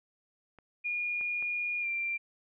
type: clicks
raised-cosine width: 0.5 ms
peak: -38 / -34 / -34 dBFS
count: 3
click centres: 0.587 / 1.211 / 1.425 s
type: tone with pitch glide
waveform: sine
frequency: 2432 to 2367 Hz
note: D#7 to D7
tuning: -40 to +13 cents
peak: -30 dBFS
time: 0.84-2.18 s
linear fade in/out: 20 ms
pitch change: -47 cents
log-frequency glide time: 1.81-1.87 s
effects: none